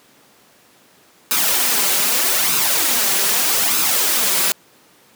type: noise with flanger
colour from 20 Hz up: white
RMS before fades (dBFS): -17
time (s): 1.31-4.52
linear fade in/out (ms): 0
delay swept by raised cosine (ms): 0.77 to 5.27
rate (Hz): 0.81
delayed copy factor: +0.55
effects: pink hiss -51 dBFS RMS until 5.15 s + high-pass 200 Hz 12 dB/octave